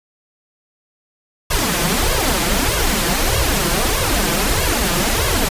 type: noise with flanger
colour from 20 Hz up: pink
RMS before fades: -17 dBFS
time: 1.5-5.49 s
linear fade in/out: 10 ms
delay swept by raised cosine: 1.8 to 5.9 ms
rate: 1.6 Hz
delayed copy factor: +0.95
effects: resampled to 32000 Hz